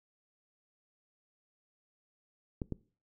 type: clicks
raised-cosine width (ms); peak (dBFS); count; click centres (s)
3; -22; 2; 2.618 / 2.723
effects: noise-tail reverb RT60 0.4 s tail -21 dB re dry